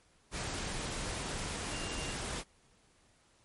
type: tone in noise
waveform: sine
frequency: 2794 Hz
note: F7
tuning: in tune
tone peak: -45 dBFS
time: 1.69-2.16 s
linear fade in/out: 50 ms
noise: pink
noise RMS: -38 dBFS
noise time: 0.31-2.44 s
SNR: -10 dB
effects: pink hiss -67 dBFS RMS until 3.44 s + MP3 48 kbps